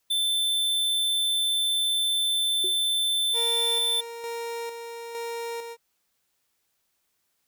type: tone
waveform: square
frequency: 3539 Hz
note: A7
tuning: 9 cents sharp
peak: -23 dBFS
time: 0.1-4.01 s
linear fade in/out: 10 ms
type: tone with exponential decay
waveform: sine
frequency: 370 Hz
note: F#4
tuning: in tune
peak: -29 dBFS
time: 2.64-2.79 s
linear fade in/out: 2 ms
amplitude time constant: 31 ms
type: tone with tremolo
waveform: 30% pulse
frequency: 466.2 Hz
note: A#4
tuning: in tune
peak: -28 dBFS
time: 3.33-5.77 s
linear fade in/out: 50 ms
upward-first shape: square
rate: 1.1 Hz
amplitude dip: 45%
effects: white hiss -74 dBFS RMS until 7.47 s